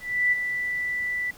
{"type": "tone with ADSR envelope", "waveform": "sine", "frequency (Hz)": 1975.5, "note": "B6", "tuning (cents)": 0, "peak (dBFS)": -17, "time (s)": [0, 1.31], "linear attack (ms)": 320, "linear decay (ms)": 22, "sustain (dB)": -8, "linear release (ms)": 8, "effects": ["pink hiss -49 dBFS RMS until 1.37 s"]}